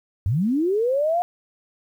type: linear sweep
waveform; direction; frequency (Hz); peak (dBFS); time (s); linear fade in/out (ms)
sine; up; 83.7 to 723; -18; 0.26-1.22; 0
effects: 9-bit